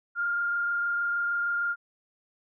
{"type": "tone with frequency modulation", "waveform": "sine", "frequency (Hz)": 1405, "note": "F6", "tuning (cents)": 10, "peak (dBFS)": -25, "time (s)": [0.15, 1.76], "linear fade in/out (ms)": 50, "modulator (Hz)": 26.5, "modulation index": 0.49, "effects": []}